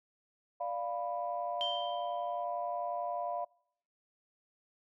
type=chord; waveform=sine; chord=B diminished; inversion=first; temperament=equal; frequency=587.3 / 698.5 / 987.8 Hz; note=D5 / F5 / B5; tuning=0 / 0 / 0 cents; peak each=-39 / -35 / -40 dBFS; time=0.6-3.45 s; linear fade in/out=10 ms
type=tone with exponential decay; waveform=sine; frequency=3136 Hz; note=G7; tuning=in tune; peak=-30 dBFS; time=1.61-2.44 s; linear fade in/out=0 ms; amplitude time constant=180 ms
effects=noise-tail reverb RT60 0.7 s tail -26 dB re dry + tanh soft clip ceiling -22 dBFS